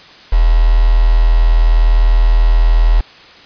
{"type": "tone with quantisation", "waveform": "sine", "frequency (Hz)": 40.41, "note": "E1", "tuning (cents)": -34, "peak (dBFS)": -6, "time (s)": [0.32, 3.01], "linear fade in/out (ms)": 10, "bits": 4, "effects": ["white hiss -39 dBFS RMS until 3.45 s", "resampled to 11025 Hz"]}